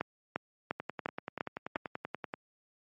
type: two click trains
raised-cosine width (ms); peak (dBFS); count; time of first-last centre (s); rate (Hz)
0.5; -16 / -21; 6 / 17; 0.01-1.758 / 0.8-2.338; 2.86 / 10.4
effects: high-pass 150 Hz 12 dB/octave + MP3 32 kbps